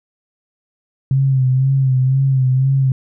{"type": "tone with vibrato", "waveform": "sine", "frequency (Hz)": 132.3, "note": "C3", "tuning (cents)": 20, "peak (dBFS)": -11, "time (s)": [1.11, 2.92], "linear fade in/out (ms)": 2, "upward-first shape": "sine", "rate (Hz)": 2, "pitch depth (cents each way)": 50, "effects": []}